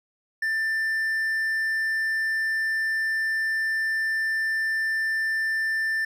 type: tone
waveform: triangle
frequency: 1780 Hz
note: A6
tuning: 20 cents sharp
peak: -21 dBFS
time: 0.42-6.05 s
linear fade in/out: 5 ms
effects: none